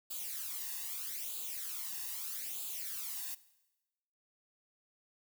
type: noise with flanger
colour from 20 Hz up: blue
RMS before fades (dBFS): -41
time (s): 0.1-3.35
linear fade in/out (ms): 10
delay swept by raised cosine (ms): 0.26 to 1.11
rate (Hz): 0.79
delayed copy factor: +0.75
effects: noise-tail reverb RT60 1.0 s tail -18 dB re dry